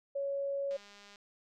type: tone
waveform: sine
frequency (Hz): 557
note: C#5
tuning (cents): +8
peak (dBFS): -32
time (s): 0.15-0.77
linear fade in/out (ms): 10
type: click train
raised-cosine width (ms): 0.2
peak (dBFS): -38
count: 92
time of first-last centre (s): 0.71-1.158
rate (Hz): 203
effects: none